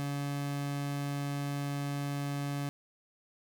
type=tone; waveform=30% pulse; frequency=142.2 Hz; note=C#3; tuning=45 cents sharp; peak=-30 dBFS; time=0-2.69 s; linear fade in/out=0 ms; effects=none